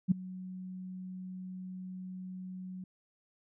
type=tone with ADSR envelope; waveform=sine; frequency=185 Hz; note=F#3; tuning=in tune; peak=-19 dBFS; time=0.08-2.84 s; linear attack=34 ms; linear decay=8 ms; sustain=-21 dB; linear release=3 ms; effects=none